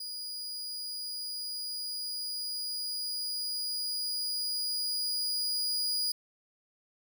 40% pulse tone with level ramp, 4897 Hz, D#8, 28 cents flat, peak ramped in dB -36 to -27 dBFS, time 0-6.12 s, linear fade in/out 5 ms, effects none

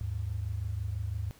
sine tone pair together, 77.5 / 103.51 Hz, D#2 / G#2, -6 / -5 cents, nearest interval perfect fourth, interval 501 cents, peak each -35 / -33 dBFS, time 0.01-1.31 s, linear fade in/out 0 ms, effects pink hiss -59 dBFS RMS until 1.39 s

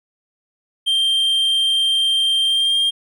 triangle tone with pitch glide, 3166 to 3203 Hz, G7 to G7, +17 to +37 cents, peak -13 dBFS, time 0.86-2.91 s, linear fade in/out 20 ms, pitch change +20 cents, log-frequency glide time 2.45-2.77 s, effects none

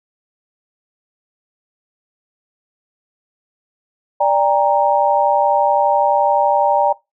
sine chord, G minor, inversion second, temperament equal with one note detuned, 587.3 / 800.5 / 932.3 Hz, D5 / G5 / Bb5, 0 / +36 / 0 cents, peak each -16 dBFS, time 4.2-6.93 s, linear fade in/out 10 ms, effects noise-tail reverb RT60 0.2 s tail -21 dB re dry

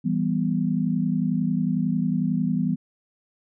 sine chord, E minor, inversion none, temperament equal, 164.81 / 196 / 246.9 Hz, E3 / G3 / B3, 0 / 0 / 0 cents, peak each -25 dBFS, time 0.04-2.76 s, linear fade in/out 20 ms, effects none

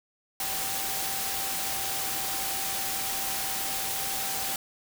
sine tone in noise, 778 Hz, G5, 13 cents flat, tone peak -39 dBFS, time 0.4-4.56 s, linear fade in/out 2 ms, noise white, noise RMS -31 dBFS, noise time 0.4-4.56 s, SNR -11 dB, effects none

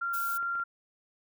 sine tone, 1384 Hz, F6, 16 cents flat, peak -29 dBFS, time 0.01-0.64 s, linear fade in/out 10 ms
violet noise, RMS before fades -39 dBFS, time 0.13-0.38 s, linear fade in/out 10 ms
clicks, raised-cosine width 0.5 ms, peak -35 dBFS, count 3, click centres 0.428 / 0.554 / 0.598 s
effects none

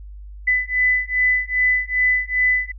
sine beating tone pair, 2000 / 2002.5 Hz, B6 / B6, +21 / +23 cents, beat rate 2.5 Hz, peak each -19 dBFS, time 0.47-2.72 s, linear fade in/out 10 ms, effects added 50 Hz sine -34 dBFS peak until 2.78 s

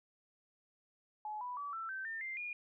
sine tone with pitch steps, 850 / 987.7 / 1147.8 / 1333.8 / 1549.9 / 1801.1 / 2093 / 2432 Hz, G#5 / B5 / D6 / E6 / G6 / A6 / C7 / D#7, +40 / 0 / -40 / +20 / -20 / +40 / 0 / -40 cents, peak -39 dBFS, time 1.25-2.53 s, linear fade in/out 2 ms, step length 160 ms, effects none

